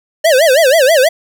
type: tone with vibrato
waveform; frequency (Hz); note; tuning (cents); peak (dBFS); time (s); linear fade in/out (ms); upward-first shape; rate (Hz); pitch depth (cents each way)
square; 582; D5; -16; -7; 0.24-1.09; 10; sine; 6.2; 250
effects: none